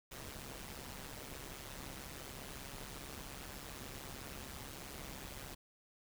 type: noise with amplitude modulation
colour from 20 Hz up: pink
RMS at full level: -45 dBFS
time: 0.11-5.55 s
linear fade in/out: 10 ms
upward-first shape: sine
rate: 137 Hz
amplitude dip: 75%
effects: none